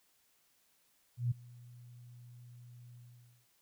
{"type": "tone with ADSR envelope", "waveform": "sine", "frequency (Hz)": 121.2, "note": "B2", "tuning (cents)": -32, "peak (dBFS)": -27, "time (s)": [1.17, 3.47], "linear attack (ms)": 140, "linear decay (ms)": 13, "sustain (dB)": -24, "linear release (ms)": 510, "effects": ["white hiss -72 dBFS RMS until 3.61 s"]}